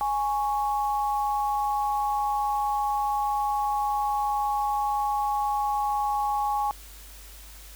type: tone pair together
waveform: sine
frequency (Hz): 830.6 / 1108.7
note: G#5 / C#6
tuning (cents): 0 / 0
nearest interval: perfect fourth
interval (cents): 500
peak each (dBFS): -24 / -30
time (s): 0.01-6.71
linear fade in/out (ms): 0
effects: added 50 Hz sine -45 dBFS peak until 7.75 s + white hiss -48 dBFS RMS until 7.75 s